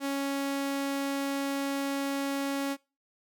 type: tone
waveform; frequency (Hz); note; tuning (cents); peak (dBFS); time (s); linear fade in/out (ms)
sawtooth; 277.2; C#4; 0; -25; 0-2.77; 50
effects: noise-tail reverb RT60 0.3 s tail -23 dB re dry